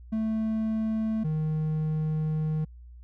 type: tone pair in turn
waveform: triangle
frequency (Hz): 220 / 155.56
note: A3 / D#3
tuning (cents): 0 / 0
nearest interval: tritone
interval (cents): 600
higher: first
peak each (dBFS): -23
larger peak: neither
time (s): 0.12-1.24 / 1.24-2.65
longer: second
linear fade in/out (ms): 10
effects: added 60 Hz sine -44 dBFS peak until 3.03 s